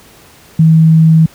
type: tone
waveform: sine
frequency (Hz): 160.7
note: E3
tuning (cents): -44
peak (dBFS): -3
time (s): 0.59-1.26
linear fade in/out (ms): 5
effects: pink hiss -41 dBFS RMS until 1.34 s + high-pass 60 Hz 12 dB/octave